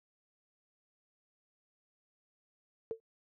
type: tone with exponential decay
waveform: sine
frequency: 450 Hz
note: A4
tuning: 39 cents sharp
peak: -30 dBFS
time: 2.91-3 s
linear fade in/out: 0 ms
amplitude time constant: 19 ms
effects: high-pass 60 Hz 12 dB/octave